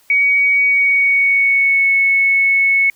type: tone with pitch glide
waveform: sine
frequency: 2253 to 2204 Hz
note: C#7 to C#7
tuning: +28 to -11 cents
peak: -10 dBFS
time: 0.1-2.9 s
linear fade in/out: 2 ms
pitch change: -39 cents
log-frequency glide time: 0.58-1.92 s
effects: white hiss -53 dBFS RMS until 2.95 s